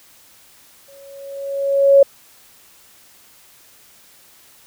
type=tone with exponential growth; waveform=sine; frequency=554.4 Hz; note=C#5; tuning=in tune; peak=-4 dBFS; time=0.88-2.03 s; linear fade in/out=5 ms; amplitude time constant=250 ms; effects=white hiss -49 dBFS RMS until 4.66 s